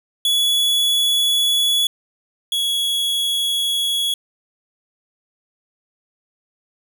45% pulse tone pair in turn, 3393 / 3352 Hz, G#7 / G#7, +36 / +15 cents, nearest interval unison, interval 21 cents, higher first, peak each -15 / -18 dBFS, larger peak first, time 0.25-1.87 / 2.52-4.14 s, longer neither, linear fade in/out 2 ms, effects none

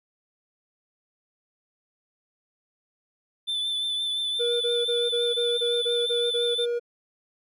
triangle tone with vibrato, 3520 Hz, A7, in tune, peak -24 dBFS, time 3.47-6.66 s, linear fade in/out 20 ms, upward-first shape triangle, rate 5.8 Hz, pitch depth 30 cents each way
triangle tone bursts, 476.6 Hz, A#4, 38 cents sharp, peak -22 dBFS, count 10, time 4.39-6.797 s, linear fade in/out 20 ms, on 220 ms, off 23 ms
effects none

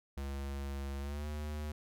square tone with pitch glide, 69.3 to 75.14 Hz, C#2 to D2, 0 to +40 cents, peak -38 dBFS, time 0.17-1.72 s, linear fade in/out 5 ms, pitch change +140 cents, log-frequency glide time 1-1.27 s, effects none

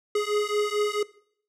square beating tone pair, 415.3 / 419.8 Hz, G#4 / G#4, 0 / +19 cents, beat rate 4.5 Hz, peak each -27 dBFS, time 0.15-1.03 s, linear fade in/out 5 ms, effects noise-tail reverb RT60 0.6 s tail -20 dB re dry + low-pass 9000 Hz 12 dB/octave

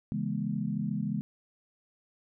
sine chord, C# minor seventh, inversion none, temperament equal with one note detuned, 138.59 / 164.81 / 207.7 / 241.6 Hz, C#3 / E3 / G#3 / B3, 0 / 0 / 0 / -38 cents, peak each -36 / -35 / -32 / -37 dBFS, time 0.12-1.21 s, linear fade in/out 0 ms, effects none

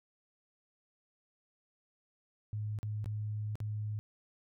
sine tone with dropouts, 106.1 Hz, G#2, 38 cents sharp, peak -34 dBFS, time 2.53-3.99 s, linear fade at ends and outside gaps 0 ms, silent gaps 2.788-2.83 / 3.043-3.059 / 3.555-3.603 s, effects none

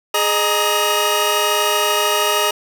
sawtooth tone cluster, 418 / 613 / 936 / 1267 / 2868 Hz, G#4 / D#5 / A#5 / D#6 / F7, +11 / -26 / +7 / +31 / +45 cents, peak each -18 dBFS, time 0.14-2.51 s, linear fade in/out 5 ms, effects none

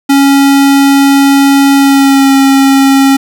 square tone with pitch glide, 277.2 to 272.1 Hz, C#4 to C#4, 0 to -32 cents, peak -4 dBFS, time 0.09-3.17 s, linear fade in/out 10 ms, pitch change -32 cents, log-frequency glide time 1.75-2.33 s, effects 7-bit

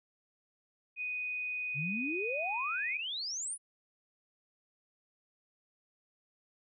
sine tone, 2489 Hz, D#7, in tune, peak -34 dBFS, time 0.96-3.01 s, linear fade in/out 50 ms
sine exponential sweep, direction up, 130.81 to 10300 Hz, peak -35 dBFS, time 1.74-3.58 s, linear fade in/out 50 ms
effects none

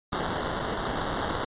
white noise with sample-and-hold, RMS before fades -30 dBFS, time 0.12-1.45 s, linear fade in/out 10 ms, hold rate 2450 Hz, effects resampled to 8000 Hz

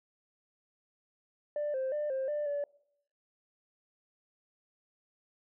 sine tone with pitch steps, 591 / 525 / 596 / 530 / 593 / 576 Hz, D5 / C5 / D5 / C5 / D5 / D5, +11 / +6 / +25 / +22 / +17 / -34 cents, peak -29 dBFS, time 1.56-2.64 s, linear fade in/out 2 ms, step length 180 ms, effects noise-tail reverb RT60 0.7 s tail -24 dB re dry + tanh soft clip ceiling -28 dBFS

